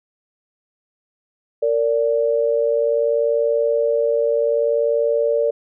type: tone pair together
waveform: sine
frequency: 459.4 / 580 Hz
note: A#4 / D5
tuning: -25 / -22 cents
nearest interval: major third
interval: 403 cents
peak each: -18 dBFS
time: 1.62-5.51 s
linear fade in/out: 10 ms
effects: none